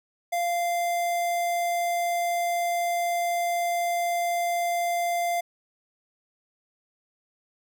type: tone with notch filter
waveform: square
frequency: 694 Hz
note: F5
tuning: 11 cents flat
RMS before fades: -26 dBFS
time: 0.32-5.41 s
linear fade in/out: 10 ms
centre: 4100 Hz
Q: 1.6
effects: none